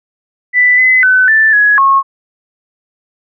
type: tone with pitch steps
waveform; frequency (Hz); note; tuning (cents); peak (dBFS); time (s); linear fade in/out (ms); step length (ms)
sine; 1985 / 2026 / 1511 / 1764 / 1677 / 1090; B6 / B6 / F#6 / A6 / G#6 / C#6; +8 / +44 / +36 / +4 / +16 / -29; -5; 0.53-2.03; 50; 250
effects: none